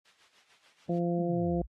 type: noise with tremolo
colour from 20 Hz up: blue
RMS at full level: -48 dBFS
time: 0.05-0.99 s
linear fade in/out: 5 ms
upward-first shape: sine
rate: 6.8 Hz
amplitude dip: 65%
type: harmonic tone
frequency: 172.7 Hz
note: F3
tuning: 19 cents flat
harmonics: 1 / 2 / 3 / 4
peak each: -29 / -32 / -35 / -37 dBFS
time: 0.89-1.62 s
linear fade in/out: 5 ms
type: exponential sweep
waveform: sine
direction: down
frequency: 221.2 to 51.91 Hz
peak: -38 dBFS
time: 1.17-1.67 s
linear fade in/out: 20 ms
effects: low-pass 3000 Hz 12 dB/octave + AAC 32 kbps